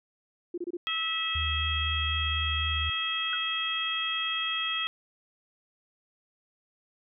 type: tone bursts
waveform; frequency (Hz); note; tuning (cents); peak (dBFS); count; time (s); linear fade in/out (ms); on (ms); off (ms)
sine; 349.2; F4; 0; -30; 4; 0.54-0.77; 5; 38; 26
type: harmonic tone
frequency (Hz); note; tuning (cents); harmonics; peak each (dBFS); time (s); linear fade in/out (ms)
651; E5; -22; 2 / 3 / 4 / 5; -35 / -37 / -34 / -30; 0.87-4.87; 0
type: tone with vibrato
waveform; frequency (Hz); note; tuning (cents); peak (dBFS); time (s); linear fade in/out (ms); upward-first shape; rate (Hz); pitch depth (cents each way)
sine; 78; D#2; +5; -30; 1.35-2.9; 5; sine; 4; 21
type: tone with exponential decay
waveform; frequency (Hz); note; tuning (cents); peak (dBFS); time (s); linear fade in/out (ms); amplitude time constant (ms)
sine; 1451; F#6; -34; -27; 3.33-3.4; 1; 15
effects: none